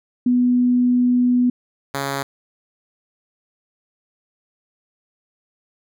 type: tone pair in turn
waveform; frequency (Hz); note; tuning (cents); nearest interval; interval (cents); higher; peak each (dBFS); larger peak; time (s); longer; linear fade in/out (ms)
sine / 5% pulse; 246.9 / 138.57; B3 / C#3; 0 / 0; minor seventh; 1000; first; -13 / -11; second; 0.26-1.5 / 1.94-2.23; first; 5
effects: none